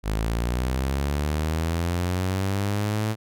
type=linear sweep; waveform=sawtooth; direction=up; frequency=51.3 to 110 Hz; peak=-19 dBFS; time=0.03-3.16 s; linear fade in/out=50 ms; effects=none